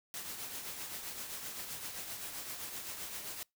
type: noise with tremolo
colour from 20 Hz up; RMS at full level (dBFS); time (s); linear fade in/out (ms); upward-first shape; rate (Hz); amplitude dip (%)
white; -41; 0.14-3.43; 0; triangle; 7.7; 50
effects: noise-tail reverb RT60 0.2 s tail -26 dB re dry